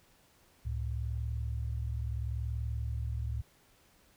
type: tone pair together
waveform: sine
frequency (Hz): 69.56 / 110.3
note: C#2 / A2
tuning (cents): +7 / +5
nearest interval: minor sixth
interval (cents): 798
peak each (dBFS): -34 / -36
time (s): 0.65-3.42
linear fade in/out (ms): 10
effects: pink hiss -65 dBFS RMS until 4.16 s